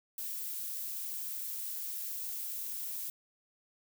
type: noise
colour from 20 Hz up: violet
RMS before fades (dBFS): -39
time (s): 0.18-3.1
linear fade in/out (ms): 2
effects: none